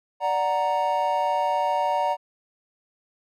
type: chord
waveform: triangle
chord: D augmented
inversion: none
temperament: equal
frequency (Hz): 587.3 / 740 / 932.3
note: D5 / F#5 / A#5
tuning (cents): 0 / 0 / 0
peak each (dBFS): -25 / -24 / -22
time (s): 0.2-2.17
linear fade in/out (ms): 50
effects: none